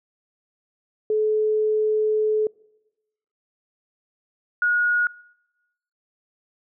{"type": "tone pair in turn", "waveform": "sine", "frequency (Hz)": [430, 1446.3], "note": ["A4", "F#6"], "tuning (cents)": [-40, -40], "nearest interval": "octave + major sixth", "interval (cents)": 2100, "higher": "second", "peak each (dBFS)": [-18, -17], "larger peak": "second", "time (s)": [[1.1, 2.47], [4.62, 5.07]], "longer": "first", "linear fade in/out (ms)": 2, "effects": ["noise-tail reverb RT60 1.0 s tail -25 dB re dry"]}